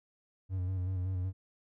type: tone with vibrato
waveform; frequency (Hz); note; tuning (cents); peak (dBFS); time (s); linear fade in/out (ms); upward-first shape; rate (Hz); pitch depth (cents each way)
triangle; 92.5; F#2; 0; -29; 0.49-1.33; 50; square; 5.3; 35
effects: none